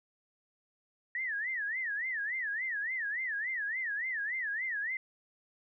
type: tone with vibrato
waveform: sine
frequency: 1849 Hz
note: A#6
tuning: 15 cents flat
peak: -32 dBFS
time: 1.15-4.97 s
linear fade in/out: 2 ms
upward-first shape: sine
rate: 3.5 Hz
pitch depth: 220 cents each way
effects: none